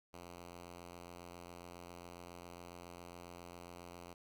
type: tone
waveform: 5% pulse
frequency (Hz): 87.31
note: F2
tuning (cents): 0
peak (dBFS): -39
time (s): 0.13-4.14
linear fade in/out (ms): 10
effects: none